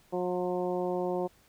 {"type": "harmonic tone with a mistuned harmonic", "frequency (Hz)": 180, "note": "F#3", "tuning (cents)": -47, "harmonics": [1, 2, 3, 4, 5, 6], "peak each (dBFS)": [-37, -31, -34, -37, -40, -48], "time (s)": [0.12, 1.28], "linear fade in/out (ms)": 20, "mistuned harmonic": 6, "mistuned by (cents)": -32, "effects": ["pink hiss -63 dBFS RMS until 1.48 s"]}